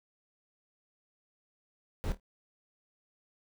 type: noise with echo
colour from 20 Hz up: brown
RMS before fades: -32 dBFS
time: 2.04-2.12 s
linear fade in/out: 0 ms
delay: 26 ms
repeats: 3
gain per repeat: -12 dB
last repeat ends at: 2.198 s
effects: none